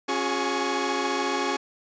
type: tone cluster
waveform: sawtooth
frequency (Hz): 273.5 / 358.7 / 413.6 / 841 / 1113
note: C#4 / F4 / G#4 / G#5 / C#6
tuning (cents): -23 / +46 / -7 / +22 / +7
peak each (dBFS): -27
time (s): 0.08-1.57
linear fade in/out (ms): 10
effects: resampled to 16000 Hz